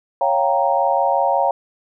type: chord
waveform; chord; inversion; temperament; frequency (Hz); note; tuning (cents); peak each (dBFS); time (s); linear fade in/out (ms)
sine; G half-diminished seventh; second; equal; 554.4 / 698.5 / 784 / 932.3; Db5 / F5 / G5 / Bb5; 0 / 0 / 0 / 0; -20; 0.21-1.51; 2
effects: none